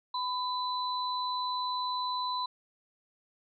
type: tone pair together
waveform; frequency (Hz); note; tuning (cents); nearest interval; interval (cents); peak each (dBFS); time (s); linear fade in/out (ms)
sine; 1000 / 4000; B5 / B7; +21 / +21; 2 octaves; 2400; -31 / -36; 0.14-2.46; 5
effects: none